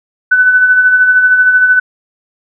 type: tone with tremolo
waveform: sine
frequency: 1500 Hz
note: F#6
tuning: 23 cents sharp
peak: -3 dBFS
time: 0.31-1.8 s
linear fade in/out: 10 ms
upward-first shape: sine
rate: 13 Hz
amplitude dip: 45%
effects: none